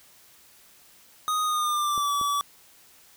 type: tone with pitch glide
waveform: square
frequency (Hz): 1244.5 to 1147.8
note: D#6 to D6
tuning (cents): 0 to -40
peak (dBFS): -24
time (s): 1.28-2.41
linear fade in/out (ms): 0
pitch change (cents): -140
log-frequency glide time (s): 1.44-2.12
type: clicks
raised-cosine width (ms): 2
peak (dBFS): -27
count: 2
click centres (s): 1.978 / 2.213
effects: white hiss -55 dBFS RMS until 3.16 s